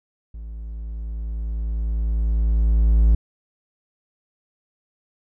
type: tone with level ramp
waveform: triangle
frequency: 55 Hz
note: A1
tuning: in tune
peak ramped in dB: -30 to -9 dBFS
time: 0.34-3.15 s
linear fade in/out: 5 ms
effects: none